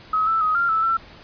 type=tone with pitch steps; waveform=sine; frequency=1276 / 1322 / 1259 / 1387 / 1313 / 1343 Hz; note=D#6 / E6 / D#6 / F6 / E6 / E6; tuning=+43 / +5 / +20 / -12 / -7 / +32 cents; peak=-17 dBFS; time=0.13-0.97 s; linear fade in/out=5 ms; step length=140 ms; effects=pink hiss -45 dBFS RMS until 1.23 s + resampled to 11025 Hz